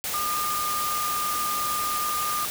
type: tone in noise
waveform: sine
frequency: 1211 Hz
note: D#6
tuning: 47 cents flat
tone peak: -26 dBFS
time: 0.14-2.45 s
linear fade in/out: 0 ms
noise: white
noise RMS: -30 dBFS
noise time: 0.04-2.5 s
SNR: +1 dB
effects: none